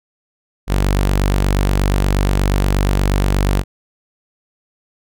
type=tone; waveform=sawtooth; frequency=48.4 Hz; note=G1; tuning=21 cents flat; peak=-9 dBFS; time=0.67-3.64 s; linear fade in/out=50 ms; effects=none